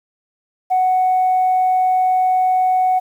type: tone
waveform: sine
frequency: 742 Hz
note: F#5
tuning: 5 cents sharp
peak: -11 dBFS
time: 0.7-3 s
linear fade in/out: 20 ms
effects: tanh soft clip ceiling -9 dBFS + 8-bit